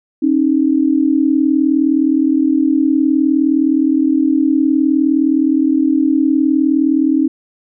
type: tone pair together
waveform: sine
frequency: 271.7 / 311.1 Hz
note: C#4 / D#4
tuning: -35 / 0 cents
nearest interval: major second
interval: 235 cents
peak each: -13 dBFS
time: 0.22-7.28 s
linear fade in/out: 10 ms
effects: none